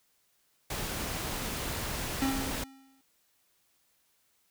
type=noise; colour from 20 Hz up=pink; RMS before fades=-35 dBFS; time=0.7-2.64 s; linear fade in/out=5 ms
type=tone with exponential decay; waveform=square; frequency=268.6 Hz; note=C4; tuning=46 cents sharp; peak=-26 dBFS; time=2.22-3.01 s; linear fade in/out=0 ms; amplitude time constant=170 ms
effects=white hiss -71 dBFS RMS until 4.5 s